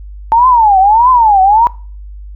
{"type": "tone with vibrato", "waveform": "sine", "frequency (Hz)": 880, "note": "A5", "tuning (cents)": 0, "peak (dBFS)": -4, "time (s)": [0.32, 1.67], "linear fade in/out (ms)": 0, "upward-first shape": "triangle", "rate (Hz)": 1.6, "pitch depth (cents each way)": 290, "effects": ["noise-tail reverb RT60 0.4 s tail -22 dB re dry", "added 50 Hz sine -26 dBFS peak until 2.35 s"]}